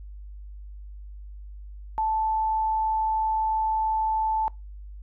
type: tone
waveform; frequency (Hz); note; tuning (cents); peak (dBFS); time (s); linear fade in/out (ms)
sine; 877; A5; -6; -22; 1.98-4.48; 0
effects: noise-tail reverb RT60 0.2 s tail -23 dB re dry + added 50 Hz sine -38 dBFS peak until 5.02 s